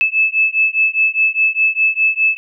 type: beating tone pair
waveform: sine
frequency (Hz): 2611 / 2615.9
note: E7 / E7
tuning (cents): -17 / -14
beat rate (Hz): 4.9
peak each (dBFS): -15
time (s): 0.01-2.37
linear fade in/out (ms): 0
effects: none